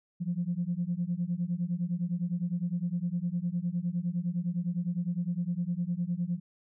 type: beating tone pair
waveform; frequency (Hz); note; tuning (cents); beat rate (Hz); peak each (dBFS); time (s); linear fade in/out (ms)
sine; 170 / 179.8; F3 / F#3; -46 / -49; 9.8; -31; 0.2-6.4; 20
effects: tanh soft clip ceiling -21 dBFS